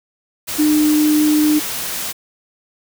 sine tone in noise, 302.9 Hz, D#4, 46 cents flat, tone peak -11 dBFS, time 0.58-1.6 s, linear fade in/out 20 ms, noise white, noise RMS -24 dBFS, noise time 0.47-2.13 s, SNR +10 dB, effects none

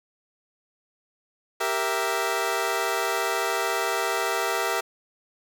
15% pulse chord, E diminished, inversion first, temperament equal, 392 / 466.2 / 659.3 Hz, G4 / Bb4 / E5, 0 / 0 / 0 cents, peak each -22 dBFS, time 1.6-4.81 s, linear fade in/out 10 ms, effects none

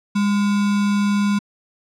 sine tone with sample-and-hold, 203.1 Hz, G#3, 38 cents flat, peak -15 dBFS, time 0.15-1.39 s, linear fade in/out 10 ms, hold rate 1225 Hz, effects low-pass 7000 Hz 12 dB/octave

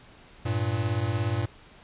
square beating tone pair, 98.4 / 115.4 Hz, G2 / A#2, +7 / -17 cents, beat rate 17 Hz, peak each -29 / -28 dBFS, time 0.45-1.46 s, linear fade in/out 10 ms, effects pink hiss -52 dBFS RMS until 1.83 s + resampled to 8000 Hz

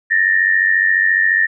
sine tone pair together, 1770.3 / 1864.7 Hz, A6 / A#6, +10 / 0 cents, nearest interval minor second, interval 90 cents, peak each -14 dBFS, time 0.1-1.47 s, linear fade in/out 20 ms, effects none

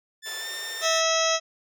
15% pulse tone with pitch glide, 1760 to 1807.4 Hz, A6 to A6, 0 to +46 cents, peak -26 dBFS, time 0.22-1.03 s, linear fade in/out 50 ms, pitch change +46 cents, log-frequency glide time 0.38-0.47 s
pink high-pass noise, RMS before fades -42 dBFS, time 0.25-0.87 s, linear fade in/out 20 ms, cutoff 360 Hz, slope 96 dB/octave
harmonic tone, 650 Hz, E5, 24 cents flat, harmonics 1 / 2 / 3 / 4 / 5 / 6 / 8 / 9 / 10, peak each -25 / -28 / -31 / -32 / -30 / -32 / -30 / -33 / -30 dBFS, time 0.81-1.4 s, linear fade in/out 50 ms
effects none

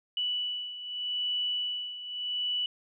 sine beating tone pair, 2960 / 2960.82 Hz, F#7 / F#7, 0 / +1 cents, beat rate 0.82 Hz, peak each -31 / -36 dBFS, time 0.17-2.66 s, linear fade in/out 2 ms, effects none

